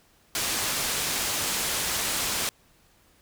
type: low-pass noise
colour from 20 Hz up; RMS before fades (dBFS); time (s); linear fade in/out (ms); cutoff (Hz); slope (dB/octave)
white; -28; 0.35-2.49; 0; 9900; 12
effects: pink hiss -61 dBFS RMS until 3.21 s